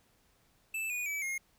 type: tone with pitch steps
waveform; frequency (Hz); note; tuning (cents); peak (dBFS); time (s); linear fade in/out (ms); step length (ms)
square; 2637 / 2460 / 2296 / 2142; E7 / D#7 / D7 / C7; 0 / -20 / -40 / +40; -34; 0.74-1.38; 5; 160
effects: pink hiss -69 dBFS RMS until 1.58 s